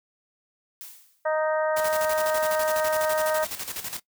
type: noise with exponential decay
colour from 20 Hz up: blue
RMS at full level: -38 dBFS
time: 0.81-1.32 s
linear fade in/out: 0 ms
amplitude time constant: 110 ms
type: harmonic tone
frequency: 311.1 Hz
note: D#4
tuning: in tune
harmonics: 2 / 3 / 4 / 5 / 6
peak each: -23 / -30 / -33 / -34 / -37 dBFS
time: 1.25-3.45 s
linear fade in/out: 10 ms
type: noise with tremolo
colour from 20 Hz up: white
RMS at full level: -32 dBFS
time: 1.76-4 s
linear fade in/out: 10 ms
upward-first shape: square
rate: 12 Hz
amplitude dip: 65%
effects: noise-tail reverb RT60 0.1 s tail -19 dB re dry